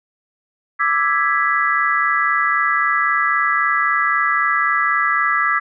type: chord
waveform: sine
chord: E dominant seventh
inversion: third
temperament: equal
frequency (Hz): 1174.7 / 1318.5 / 1661.2 / 1975.5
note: D6 / E6 / G#6 / B6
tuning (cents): 0 / 0 / 0 / 0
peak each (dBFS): -20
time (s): 0.79-5.6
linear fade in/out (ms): 20
effects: none